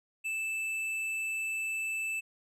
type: tone with tanh clipping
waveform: sine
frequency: 2637 Hz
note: E7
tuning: in tune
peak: -33 dBFS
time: 0.24-2.21 s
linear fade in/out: 20 ms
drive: 10 dB
effects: resampled to 32000 Hz